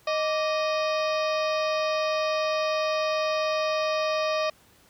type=harmonic tone with a mistuned harmonic; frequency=622.3 Hz; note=D#5; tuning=in tune; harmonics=1 / 2 / 3 / 4 / 5 / 6 / 7 / 8 / 9; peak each=-25 / -30 / -38 / -34 / -42 / -40 / -43 / -40 / -43 dBFS; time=0.07-4.5 s; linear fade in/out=5 ms; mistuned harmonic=2; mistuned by=-110 cents; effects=pink hiss -58 dBFS RMS until 4.89 s + high-pass 60 Hz 12 dB/octave